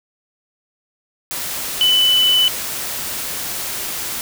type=tone in noise; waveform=sine; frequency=2994 Hz; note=F#7; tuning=20 cents sharp; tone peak=-11 dBFS; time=1.81-2.48 s; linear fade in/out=0 ms; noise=white; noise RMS=-25 dBFS; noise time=1.31-4.21 s; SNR=+11 dB; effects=none